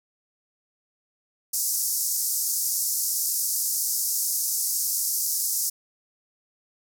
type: band-pass noise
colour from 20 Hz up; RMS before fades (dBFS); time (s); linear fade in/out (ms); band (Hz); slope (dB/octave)
white; -26; 1.53-5.7; 10; 5100 to 15000; 48
effects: none